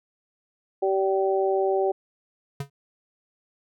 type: harmonic tone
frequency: 192.8 Hz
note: G3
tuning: 28 cents flat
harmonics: 2 / 3 / 4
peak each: -22 / -27 / -27 dBFS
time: 0.82-1.92 s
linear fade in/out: 10 ms
type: tone with exponential decay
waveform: square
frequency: 140 Hz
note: C#3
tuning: 18 cents sharp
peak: -26 dBFS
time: 2.6-2.7 s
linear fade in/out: 5 ms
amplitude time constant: 20 ms
effects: none